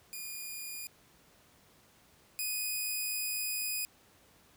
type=tone pair in turn; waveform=5% pulse; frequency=2437 / 2488 Hz; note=D#7 / D#7; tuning=-37 / -1 cents; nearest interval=unison; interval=36 cents; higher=second; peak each=-30 / -23 dBFS; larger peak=second; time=0.13-0.87 / 2.39-3.85 s; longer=second; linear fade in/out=0 ms; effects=pink hiss -63 dBFS RMS until 4.56 s + high-pass 60 Hz 12 dB/octave

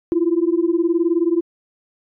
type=beating tone pair; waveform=sine; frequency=329.6 / 348.6 Hz; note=E4 / F4; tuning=0 / -3 cents; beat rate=19 Hz; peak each=-17 dBFS; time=0.12-1.41 s; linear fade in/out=0 ms; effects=tanh soft clip ceiling -8 dBFS

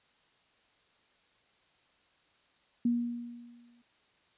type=tone with exponential decay; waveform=sine; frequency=238.4 Hz; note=A#3; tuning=39 cents sharp; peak=-23 dBFS; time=2.85-3.82 s; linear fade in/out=5 ms; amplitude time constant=210 ms; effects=white hiss -68 dBFS RMS until 4.37 s + resampled to 8000 Hz

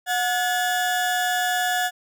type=tone pair together; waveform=35% pulse; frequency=726.7 / 1709 Hz; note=F#5 / G#6; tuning=-31 / +49 cents; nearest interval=octave + minor third; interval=1480 cents; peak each=-21 / -23 dBFS; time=0.06-1.91 s; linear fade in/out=50 ms; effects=none

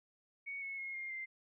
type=tone with pitch steps; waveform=sine; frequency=2229 / 2193 / 2158 / 2123 / 2089 Hz; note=C#7 / C#7 / C#7 / C7 / C7; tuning=+9 / -19 / -47 / +25 / -3 cents; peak=-40 dBFS; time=0.46-1.26 s; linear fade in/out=20 ms; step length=160 ms; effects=none

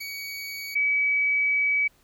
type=tone pair in turn; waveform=25% pulse / sine; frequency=2255 / 2281 Hz; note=C#7 / C#7; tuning=+29 / +49 cents; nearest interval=unison; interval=20 cents; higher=second; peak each=-29 / -20 dBFS; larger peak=second; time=0-0.75 / 0.75-1.88 s; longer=second; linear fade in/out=10 ms; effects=pink hiss -62 dBFS RMS until 2.03 s

